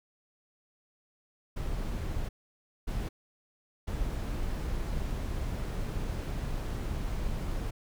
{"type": "noise bursts at uneven times", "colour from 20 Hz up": "brown", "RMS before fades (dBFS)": -33, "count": 3, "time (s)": [[1.56, 2.29], [2.87, 3.09], [3.87, 7.71]], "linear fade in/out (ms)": 10, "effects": []}